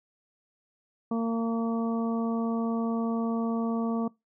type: harmonic tone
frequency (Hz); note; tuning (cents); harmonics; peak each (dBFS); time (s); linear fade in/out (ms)
228.8; A#3; -32; 1 / 2 / 3 / 4 / 5; -26 / -34 / -38 / -42 / -39; 1.11-4.08; 5
effects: noise-tail reverb RT60 0.2 s tail -23 dB re dry